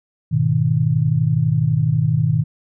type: chord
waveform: sine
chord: G# minor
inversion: none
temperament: equal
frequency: 103.83 / 123.47 / 155.56 Hz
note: G#2 / B2 / D#3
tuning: 0 / 0 / 0 cents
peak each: -22 / -18 / -17 dBFS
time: 0.31-2.44 s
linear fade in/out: 20 ms
effects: none